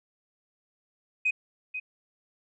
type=tone with echo; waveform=sine; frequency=2509 Hz; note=D#7; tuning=14 cents sharp; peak=-21 dBFS; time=1.25-1.31 s; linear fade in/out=10 ms; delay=490 ms; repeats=1; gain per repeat=-10 dB; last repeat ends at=1.8 s; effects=tanh soft clip ceiling -17 dBFS